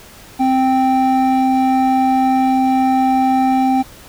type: tone pair together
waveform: triangle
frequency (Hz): 261.6 / 783.9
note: C4 / G5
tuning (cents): 0 / 0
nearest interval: octave + perfect fifth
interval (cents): 1900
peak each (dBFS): -11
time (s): 0.39-3.83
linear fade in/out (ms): 20
effects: tanh soft clip ceiling -6 dBFS + pink hiss -40 dBFS RMS until 4.08 s